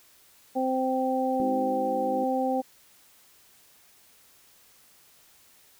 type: harmonic tone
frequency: 260.2 Hz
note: C4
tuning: 9 cents flat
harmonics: 1 / 2 / 3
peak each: -28 / -28 / -28 dBFS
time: 0.55-2.62 s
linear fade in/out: 20 ms
type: chord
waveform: sine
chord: Ab dominant seventh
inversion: none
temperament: just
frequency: 207.7 / 259.6 / 311.5 / 373.8 Hz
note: Ab3 / C4 / Eb4 / Gb4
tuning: 0 / -13 / +2 / +18 cents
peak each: -37 / -34 / -36 / -37 dBFS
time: 1.4-2.24 s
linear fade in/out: 0 ms
effects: white hiss -58 dBFS RMS until 5.79 s